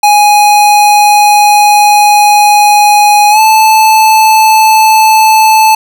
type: tone with pitch glide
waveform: square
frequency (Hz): 830.6 to 873.9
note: G#5 to A5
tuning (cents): 0 to -12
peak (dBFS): -3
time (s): 0.03-5.75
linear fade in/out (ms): 5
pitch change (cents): +88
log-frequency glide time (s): 3.3-3.4
effects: none